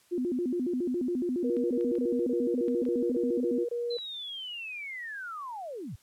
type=tone with vibrato; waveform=sine; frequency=297.7 Hz; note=D4; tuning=24 cents sharp; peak=-27 dBFS; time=0.11-3.65 s; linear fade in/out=20 ms; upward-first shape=square; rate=7.2 Hz; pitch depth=290 cents each way
type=tone bursts; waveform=sine; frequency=476.8 Hz; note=A#4; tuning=39 cents sharp; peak=-29 dBFS; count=9; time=1.44-3.972 s; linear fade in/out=5 ms; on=260 ms; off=24 ms
type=clicks; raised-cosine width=0.3 ms; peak=-36 dBFS; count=6; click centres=1.567 / 1.81 / 1.954 / 2.683 / 2.853 / 3.985 s
type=linear sweep; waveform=sine; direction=down; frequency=4100 to 73.42 Hz; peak=-36 dBFS; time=3.9-5.96 s; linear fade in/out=10 ms
effects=white hiss -64 dBFS RMS until 6.02 s + low-pass 12000 Hz 12 dB/octave